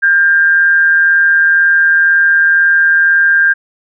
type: tone with amplitude modulation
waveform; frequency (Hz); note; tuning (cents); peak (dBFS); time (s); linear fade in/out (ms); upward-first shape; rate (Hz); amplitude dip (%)
sine; 1599; G6; +34; -4; 0.02-3.54; 20; sine; 162; 45
effects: none